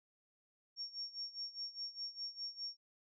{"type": "tone with tremolo", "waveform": "sine", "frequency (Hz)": 5520, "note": "F8", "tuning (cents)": -21, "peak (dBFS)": -39, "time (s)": [0.76, 2.77], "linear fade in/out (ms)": 50, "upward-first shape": "sine", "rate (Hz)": 4.9, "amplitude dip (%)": 85, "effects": []}